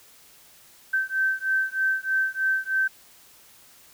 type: beating tone pair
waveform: sine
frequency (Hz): 1548 / 1551.2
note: G6 / G6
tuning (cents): -22 / -19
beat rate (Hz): 3.2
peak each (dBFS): -25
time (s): 0.93-2.88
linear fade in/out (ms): 10
effects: white hiss -53 dBFS RMS until 3.93 s